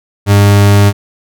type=tone; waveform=40% pulse; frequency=101.3 Hz; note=G#2; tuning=43 cents flat; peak=-3 dBFS; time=0.26-0.93 s; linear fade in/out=50 ms; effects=none